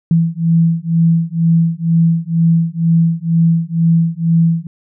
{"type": "beating tone pair", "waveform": "sine", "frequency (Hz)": [164.81, 166.91], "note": ["E3", "E3"], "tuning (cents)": [0, 22], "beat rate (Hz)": 2.1, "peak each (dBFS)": -13, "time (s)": [0.11, 4.67], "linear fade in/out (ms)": 2, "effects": []}